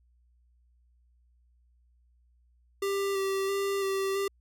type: tone with vibrato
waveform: square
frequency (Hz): 392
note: G4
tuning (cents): 0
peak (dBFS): -28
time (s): 2.82-4.28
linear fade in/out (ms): 5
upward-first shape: square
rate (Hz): 1.5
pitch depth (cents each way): 16
effects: added 60 Hz sine -62 dBFS peak until 4.4 s